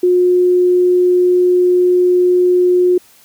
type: tone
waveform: sine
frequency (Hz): 359.8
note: F#4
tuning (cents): -48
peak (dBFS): -8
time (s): 0.03-2.98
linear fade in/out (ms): 5
effects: white hiss -47 dBFS RMS until 3.24 s